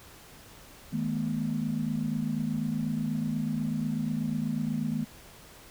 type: tone cluster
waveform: sine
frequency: 156.8 / 212.8 / 241 Hz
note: D#3 / G#3 / B3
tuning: +14 / +42 / -42 cents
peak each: -32 / -31 / -31 dBFS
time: 0.92-5.05 s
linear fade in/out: 20 ms
effects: tanh soft clip ceiling -18 dBFS + pink hiss -51 dBFS RMS until 5.7 s